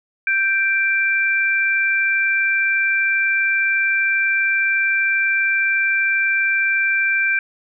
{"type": "tone pair together", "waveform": "sine", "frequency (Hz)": [1568, 2355], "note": ["G6", "D7"], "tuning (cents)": [0, 4], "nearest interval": "perfect fifth", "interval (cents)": 704, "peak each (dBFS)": -18, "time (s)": [0.27, 7.39], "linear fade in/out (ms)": 2, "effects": []}